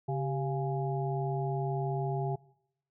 harmonic tone with a mistuned harmonic, 138.59 Hz, C#3, in tune, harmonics 1 / 3 / 5 / 6, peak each -31 / -36 / -38 / -39 dBFS, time 0.08-2.36 s, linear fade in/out 10 ms, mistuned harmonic 3, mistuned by -100 cents, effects noise-tail reverb RT60 0.8 s tail -23 dB re dry

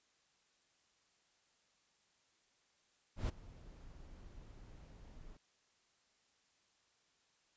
brown noise with ADSR envelope, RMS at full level -33 dBFS, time 3.16-5.37 s, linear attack 130 ms, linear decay 12 ms, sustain -22 dB, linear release 4 ms, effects white hiss -75 dBFS RMS until 7.56 s + resampled to 16000 Hz

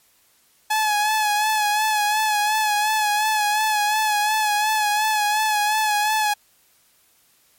sawtooth tone with vibrato, 849 Hz, G#5, 38 cents sharp, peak -14 dBFS, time 0.7-6.34 s, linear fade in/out 10 ms, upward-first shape sine, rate 2.8 Hz, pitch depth 42 cents each way, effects white hiss -59 dBFS RMS until 7.58 s + MP3 64 kbps

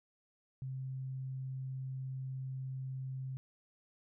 sine tone, 131.7 Hz, C3, 12 cents sharp, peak -38 dBFS, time 0.62-3.37 s, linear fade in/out 0 ms, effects none

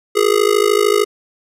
square tone with amplitude modulation, 415.3 Hz, G#4, in tune, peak -8 dBFS, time 0.15-1.05 s, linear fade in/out 20 ms, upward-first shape sine, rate 53.3 Hz, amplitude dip 95%, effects resampled to 32000 Hz

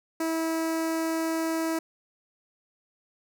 sawtooth tone with notch filter, 324.8 Hz, E4, 26 cents flat, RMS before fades -28 dBFS, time 0.2-1.79 s, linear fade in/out 5 ms, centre 3300 Hz, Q 1.4, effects none

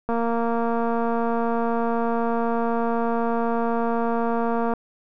click train, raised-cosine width 1 ms, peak -12 dBFS, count 1079, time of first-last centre 0.09-4.737 s, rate 232 Hz, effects none

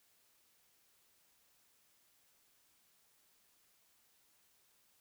silence, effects white hiss -72 dBFS RMS until 5 s

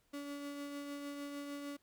35% pulse tone with tremolo, 285.5 Hz, D4, 49 cents flat, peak -39 dBFS, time 0.13-1.77 s, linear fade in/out 10 ms, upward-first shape triangle, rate 6.6 Hz, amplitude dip 35%, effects pink hiss -75 dBFS RMS until 1.82 s

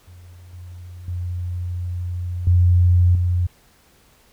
sine tone with level steps, 88.7 Hz, F2, 27 cents sharp, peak -40 / -34 / -23 / -11 / -16 dBFS, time 0.07-3.47 s, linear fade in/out 10 ms, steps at 0.53 / 1.08 / 2.47 / 3.15 s, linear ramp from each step 2 ms, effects pink hiss -55 dBFS RMS until 4.32 s

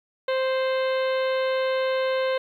harmonic tone with a mistuned harmonic, 523.3 Hz, C5, in tune, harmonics 1 / 2 / 3 / 4 / 5 / 6 / 7 / 8, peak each -22 / -32 / -34 / -36 / -41 / -40 / -41 / -43 dBFS, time 0.28-2.38 s, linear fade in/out 5 ms, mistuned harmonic 6, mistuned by -45 cents, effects 10-bit

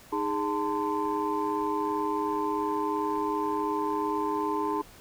sine tone cluster, 309.9 / 412.7 / 891 / 1030 Hz, D#4 / G#4 / A5 / C6, -7 / -11 / +22 / -28 cents, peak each -31 dBFS, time 0.12-4.82 s, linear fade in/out 10 ms, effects tanh soft clip ceiling -18 dBFS + pink hiss -52 dBFS RMS until 5 s

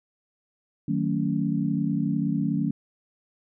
sine chord, D# half-diminished seventh, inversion none, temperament just, 155.56 / 186.68 / 224 / 280 Hz, D#3 / F#3 / A3 / C#4, 0 / +16 / +31 / +18 cents, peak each -28 dBFS, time 0.88-2.71 s, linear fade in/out 5 ms, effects none

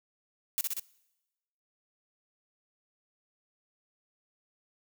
blue noise with echo, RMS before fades -29 dBFS, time 0.58-0.61 s, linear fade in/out 0 ms, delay 62 ms, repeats 3, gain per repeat -2 dB, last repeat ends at 0.796 s, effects noise-tail reverb RT60 1.0 s tail -23 dB re dry

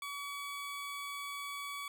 20% pulse tone, 1136 Hz, C#6, 42 cents sharp, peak -35 dBFS, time 0.02-1.88 s, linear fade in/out 2 ms, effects none

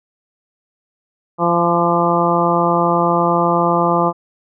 harmonic tone with a mistuned harmonic, 171.9 Hz, F3, 27 cents flat, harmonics 1 / 2 / 3 / 4 / 5 / 6 / 7, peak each -20 / -20 / -20 / -20 / -20 / -20 / -20 dBFS, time 1.38-4.13 s, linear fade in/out 50 ms, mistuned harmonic 7, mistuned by -16 cents, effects none

